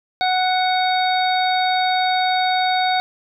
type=harmonic tone with a mistuned harmonic; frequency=740 Hz; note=F#5; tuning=in tune; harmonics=1 / 2 / 3 / 5 / 6; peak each=-17 / -26 / -27 / -25 / -30 dBFS; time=0.21-3 s; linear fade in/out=0 ms; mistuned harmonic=5; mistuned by=+17 cents; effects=9-bit